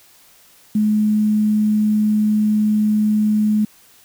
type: tone with quantisation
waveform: sine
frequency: 212.6 Hz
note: G#3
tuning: 41 cents sharp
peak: -13 dBFS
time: 0.75-3.65 s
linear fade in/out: 5 ms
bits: 7
effects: white hiss -50 dBFS RMS until 4.04 s